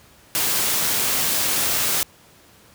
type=noise; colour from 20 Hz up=white; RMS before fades=-21 dBFS; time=0.35-2.03 s; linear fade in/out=0 ms; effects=pink hiss -51 dBFS RMS until 2.74 s + high-pass 60 Hz 12 dB/octave